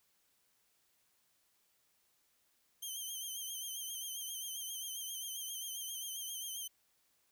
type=tone with vibrato; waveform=10% pulse; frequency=3136 Hz; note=G7; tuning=in tune; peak=-33 dBFS; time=2.82-6.68 s; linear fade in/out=10 ms; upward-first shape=triangle; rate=7.5 Hz; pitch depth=68 cents each way; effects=white hiss -75 dBFS RMS until 7.31 s